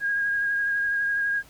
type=tone with vibrato; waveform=sine; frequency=1633 Hz; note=G#6; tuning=30 cents flat; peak=-22 dBFS; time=0-1.43 s; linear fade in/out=50 ms; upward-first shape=sine; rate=12 Hz; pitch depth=19 cents each way; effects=pink hiss -53 dBFS RMS until 1.49 s